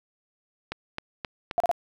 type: click train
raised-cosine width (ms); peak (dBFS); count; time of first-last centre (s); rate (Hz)
0.3; -15; 4; 0.72-1.512; 3.79
type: tone bursts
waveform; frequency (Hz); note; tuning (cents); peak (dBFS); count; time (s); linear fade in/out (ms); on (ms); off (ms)
sine; 693; F5; -14; -19; 3; 1.58-1.714; 0; 22; 34
effects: none